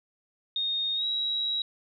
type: tone with pitch glide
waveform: sine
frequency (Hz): 3699 to 3861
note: A#7 to B7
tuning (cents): -14 to -40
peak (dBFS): -26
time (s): 0.56-1.62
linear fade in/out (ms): 2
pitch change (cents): +74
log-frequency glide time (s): 0.95-1.05
effects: none